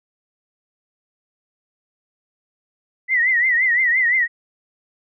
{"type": "tone with vibrato", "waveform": "sine", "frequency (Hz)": 1971, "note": "B6", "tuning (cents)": -4, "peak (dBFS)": -14, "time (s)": [3.08, 4.28], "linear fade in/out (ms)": 50, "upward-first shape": "triangle", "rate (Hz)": 5.8, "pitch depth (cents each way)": 130, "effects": []}